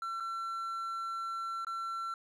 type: tone with dropouts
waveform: triangle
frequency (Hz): 1350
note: E6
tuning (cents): +41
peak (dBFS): -33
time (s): 0.02-2.14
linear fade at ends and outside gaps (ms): 2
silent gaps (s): 0.201-0.205 / 1.648-1.668
effects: none